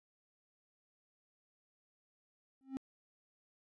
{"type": "tone with exponential growth", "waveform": "triangle", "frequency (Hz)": 266.5, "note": "C4", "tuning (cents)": 32, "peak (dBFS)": -31, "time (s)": [2.61, 2.77], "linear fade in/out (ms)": 0, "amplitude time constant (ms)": 34, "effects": ["resampled to 24000 Hz"]}